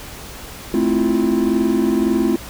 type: chord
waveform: triangle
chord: F major seventh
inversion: first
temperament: just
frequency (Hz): 218.3 / 261.9 / 327.4 / 349.2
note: A3 / C4 / E4 / F4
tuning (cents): -13 / +2 / -12 / 0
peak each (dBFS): -18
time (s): 0.74-2.36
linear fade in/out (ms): 2
effects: added 60 Hz sine -41 dBFS peak until 2.49 s + pink hiss -35 dBFS RMS until 2.49 s